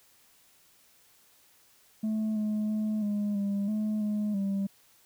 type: tone with pitch steps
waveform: sine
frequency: 217.1 / 212.7 / 214.6 / 206.3 / 200.5 / 213.7 / 209.8 / 196.9 Hz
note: A3 / G#3 / A3 / G#3 / G3 / G#3 / G#3 / G3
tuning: -23 / +42 / -43 / -11 / +39 / +50 / +18 / +8 cents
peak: -24 dBFS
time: 2.03-4.67 s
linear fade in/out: 10 ms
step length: 330 ms
effects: tanh soft clip ceiling -26 dBFS + white hiss -62 dBFS RMS until 5.05 s